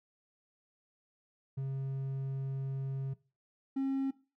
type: tone pair in turn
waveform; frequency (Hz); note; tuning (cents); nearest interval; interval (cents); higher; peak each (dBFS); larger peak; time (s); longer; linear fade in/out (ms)
triangle; 135 / 270; C#3 / C#4; -45 / -45; octave; 1200; second; -31 / -27; second; 1.57-3.14 / 3.76-4.11; first; 10
effects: noise-tail reverb RT60 0.3 s tail -19 dB re dry + tanh soft clip ceiling -24 dBFS